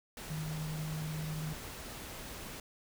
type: tone in noise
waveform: sine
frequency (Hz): 155.56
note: D#3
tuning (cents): 0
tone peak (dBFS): -36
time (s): 0.3-1.53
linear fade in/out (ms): 2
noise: pink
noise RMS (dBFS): -45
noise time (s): 0.17-2.6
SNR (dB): +6
effects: none